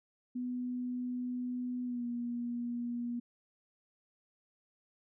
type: tone with pitch glide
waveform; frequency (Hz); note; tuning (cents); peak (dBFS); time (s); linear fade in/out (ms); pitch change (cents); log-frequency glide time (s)
sine; 248.2 to 239.5; B3 to A#3; +9 to +47; -34; 0.35-3.2; 10; -62; 1.84-2.05
effects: none